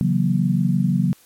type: chord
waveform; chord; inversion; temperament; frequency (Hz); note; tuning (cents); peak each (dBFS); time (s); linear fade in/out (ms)
sine; F# dominant seventh; second; equal with one note detuned; 138.59 / 164.81 / 185 / 236.5; C#3 / E3 / F#3 / A#3; 0 / 0 / 0 / +25; -21 / -23 / -19 / -24; 0.01-1.13; 0
effects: white hiss -53 dBFS RMS until 1.25 s + MP3 64 kbps